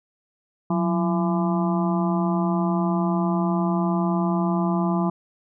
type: harmonic tone with a mistuned harmonic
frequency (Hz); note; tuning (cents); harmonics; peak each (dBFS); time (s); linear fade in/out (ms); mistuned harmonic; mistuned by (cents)
169; E3; +43; 1 / 2 / 4 / 5 / 6 / 7; -21 / -27 / -30 / -32 / -31 / -34; 0.7-5.1; 5; 1; +120
effects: none